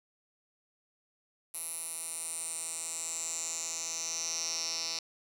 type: tone with band-pass filter sweep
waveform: 10% pulse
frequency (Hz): 164.81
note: E3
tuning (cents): 0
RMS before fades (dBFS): -37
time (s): 1.54-4.99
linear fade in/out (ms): 2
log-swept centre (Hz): 11000 to 5100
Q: 6.4
effects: none